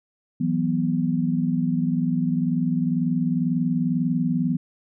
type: chord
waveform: sine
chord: E suspended second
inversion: none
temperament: equal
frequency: 164.81 / 185 / 246.9 Hz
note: E3 / F#3 / B3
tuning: 0 / 0 / 0 cents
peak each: -24 / -26 / -23 dBFS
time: 0.4-4.57 s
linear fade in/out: 10 ms
effects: none